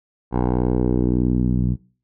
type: tone with low-pass filter sweep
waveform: 10% pulse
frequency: 61.74 Hz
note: B1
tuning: in tune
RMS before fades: -19 dBFS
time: 0.31-1.77 s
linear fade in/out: 50 ms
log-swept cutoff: 860 to 160 Hz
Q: 1.6
effects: noise-tail reverb RT60 0.4 s tail -22 dB re dry